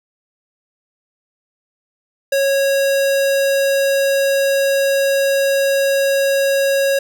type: tone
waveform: square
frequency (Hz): 550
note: C#5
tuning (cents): -14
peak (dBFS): -14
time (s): 2.32-6.99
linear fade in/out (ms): 5
effects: none